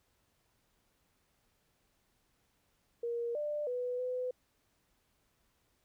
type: tone with pitch steps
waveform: sine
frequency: 471 / 594 / 495 / 503 Hz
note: A#4 / D5 / B4 / B4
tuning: +18 / +20 / +4 / +32 cents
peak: -33 dBFS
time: 3.03-4.31 s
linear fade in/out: 5 ms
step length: 320 ms
effects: pink hiss -75 dBFS RMS until 5.84 s